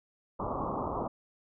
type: low-pass noise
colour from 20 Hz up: white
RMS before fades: -34 dBFS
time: 0.39-1.08 s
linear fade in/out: 10 ms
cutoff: 1200 Hz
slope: 96 dB/octave
effects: none